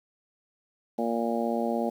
harmonic tone, 116.54 Hz, A#2, in tune, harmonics 2 / 3 / 4 / 5 / 6 / 7, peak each -29 / -34 / -33 / -32 / -34 / -35 dBFS, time 0.98-1.9 s, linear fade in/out 10 ms, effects 9-bit

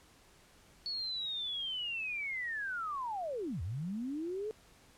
sine linear two-way sweep, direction down then up, 4435 to 75.7 to 441.9 Hz, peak -35 dBFS, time 0.86-4.51 s, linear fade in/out 0 ms, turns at 3.62 s, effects pink hiss -62 dBFS RMS until 4.97 s + low-pass 11000 Hz 12 dB/octave

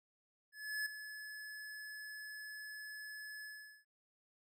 square tone with ADSR envelope, 1713 Hz, A6, 47 cents flat, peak -36 dBFS, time 0.52-3.85 s, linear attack 340 ms, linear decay 6 ms, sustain -11 dB, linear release 410 ms, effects none

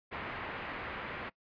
white low-pass noise, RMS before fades -41 dBFS, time 0.11-1.3 s, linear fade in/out 20 ms, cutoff 2300 Hz, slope 24 dB/octave, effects noise-tail reverb RT60 0.1 s tail -21 dB re dry + resampled to 11025 Hz

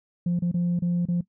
sine tone with dropouts, 174.61 Hz, F3, in tune, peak -19 dBFS, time 0.26-1.21 s, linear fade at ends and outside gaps 5 ms, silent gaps 0.392-0.421 / 0.516-0.541 / 0.792-0.821 / 1.055-1.085 s, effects noise-tail reverb RT60 0.1 s tail -18 dB re dry + tanh soft clip ceiling -19 dBFS

